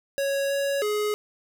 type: tone with pitch steps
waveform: square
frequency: 554 / 558 / 420 Hz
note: C#5 / C#5 / G#4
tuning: -1 / +11 / +19 cents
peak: -24 dBFS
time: 0.18-1.14 s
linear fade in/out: 0 ms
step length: 320 ms
effects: none